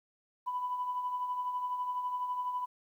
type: tone with tremolo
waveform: sine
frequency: 994 Hz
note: B5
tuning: 11 cents sharp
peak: -29 dBFS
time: 0.46-2.66 s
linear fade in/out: 20 ms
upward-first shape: triangle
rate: 12 Hz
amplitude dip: 55%
effects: tanh soft clip ceiling -25 dBFS + 11-bit